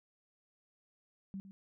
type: tone with echo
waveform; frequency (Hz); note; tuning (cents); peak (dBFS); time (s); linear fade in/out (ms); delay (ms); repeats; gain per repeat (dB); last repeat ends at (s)
sine; 193.8; G3; -20; -39; 1.34-1.4; 0; 110; 1; -11; 1.51
effects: none